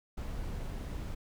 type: noise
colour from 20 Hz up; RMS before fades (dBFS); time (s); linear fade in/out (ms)
brown; -38; 0.17-1.15; 10
effects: none